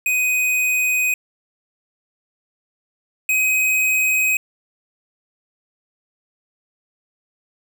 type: tone pair in turn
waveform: square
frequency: 2500 / 2523 Hz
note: D#7 / D#7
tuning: +8 / +23 cents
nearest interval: unison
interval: 15 cents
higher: second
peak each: -17 / -16 dBFS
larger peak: second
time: 0.06-1.14 / 3.29-4.37 s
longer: neither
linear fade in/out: 2 ms
effects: none